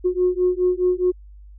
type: beating tone pair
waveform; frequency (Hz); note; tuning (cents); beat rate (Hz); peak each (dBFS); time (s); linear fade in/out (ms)
sine; 360.2 / 365; F#4 / F#4; -46 / -24; 4.8; -19; 0.04-1.12; 20
effects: tanh soft clip ceiling -9 dBFS + added 50 Hz sine -40 dBFS peak until 1.58 s